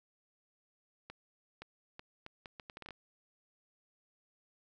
accelerating click train, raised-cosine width 0.3 ms, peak -30 dBFS, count 12, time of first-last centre 1.1-2.907 s, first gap 520 ms, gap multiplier 0.72, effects none

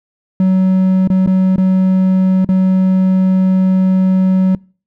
triangle tone with dropouts, 187.5 Hz, F#3, 23 cents sharp, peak -6 dBFS, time 0.4-4.55 s, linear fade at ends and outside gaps 2 ms, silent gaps 1.075-1.101 / 1.263-1.273 / 1.56-1.58 / 2.447-2.489 s, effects noise-tail reverb RT60 0.4 s tail -26 dB re dry

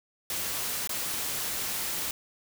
white noise with dropouts, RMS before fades -32 dBFS, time 0.3-2.11 s, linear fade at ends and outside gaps 1 ms, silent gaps 0.874-0.893 s, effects none

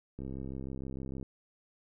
click train, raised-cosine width 3 ms, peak -28 dBFS, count 70, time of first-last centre 0.19-1.228 s, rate 66.5 Hz, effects none

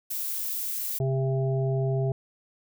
violet noise, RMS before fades -31 dBFS, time 0.1-0.99 s, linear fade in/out 10 ms
harmonic tone, 133.1 Hz, C3, 30 cents sharp, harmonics 1 / 3 / 5 / 6, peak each -24 / -30 / -34 / -46 dBFS, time 1-2.12 s, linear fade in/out 2 ms
effects none

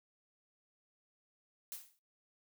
blue noise with exponential decay, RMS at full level -41 dBFS, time 1.72-1.99 s, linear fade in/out 0 ms, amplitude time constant 57 ms, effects noise-tail reverb RT60 0.3 s tail -26 dB re dry

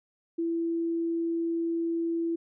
sine tone, 333.7 Hz, E4, 21 cents sharp, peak -26 dBFS, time 0.38-2.36 s, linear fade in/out 10 ms, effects none

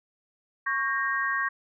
sine chord, G diminished, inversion second, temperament equal with one note detuned, 1108.7 / 1602.8 / 1864.7 Hz, Db6 / G6 / Bb6, 0 / +38 / 0 cents, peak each -29 dBFS, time 0.66-1.49 s, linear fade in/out 10 ms, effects none

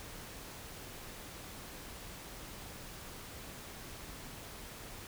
silence, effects pink hiss -48 dBFS RMS until 5.07 s

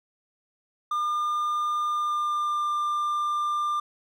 triangle tone with pitch glide, 1205 to 1193.9 Hz, D6 to D6, +44 to +28 cents, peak -22 dBFS, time 0.91-3.8 s, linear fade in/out 5 ms, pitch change -16 cents, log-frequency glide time 1.85-2.69 s, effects none

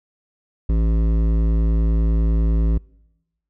sine tone with hard clipping, 55 Hz, A1, in tune, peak -17 dBFS, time 0.69-2.78 s, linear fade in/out 5 ms, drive 13 dB, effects noise-tail reverb RT60 1.0 s tail -26 dB re dry

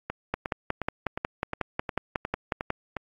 two click trains, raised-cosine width 0.5 ms, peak -15 / -11 dBFS, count 9 / 14, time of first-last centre 0.1-2.967 / 0.34-2.704 s, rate 2.79 / 5.5 Hz, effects AAC 48 kbps

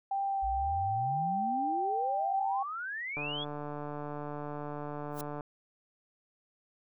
sine tone with vibrato, 784 Hz, G5, in tune, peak -29 dBFS, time 0.11-2.63 s, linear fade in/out 5 ms, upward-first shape triangle, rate 2.1 Hz, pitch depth 14 cents each way
sine exponential sweep, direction up, 53.4 to 3454 Hz, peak -35 dBFS, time 0.42-3.45 s, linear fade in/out 20 ms
click train, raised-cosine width 1 ms, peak -26 dBFS, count 330, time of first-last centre 3.17-5.408 s, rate 147 Hz
blue noise with exponential growth, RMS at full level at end -38 dBFS, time 5.11-5.21 s, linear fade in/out 2 ms, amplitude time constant 20 ms
effects none

